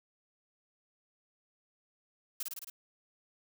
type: noise with echo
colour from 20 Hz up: blue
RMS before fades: -36 dBFS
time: 2.4-2.43 s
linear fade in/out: 5 ms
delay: 54 ms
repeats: 5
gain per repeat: -2 dB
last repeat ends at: 2.7 s
effects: none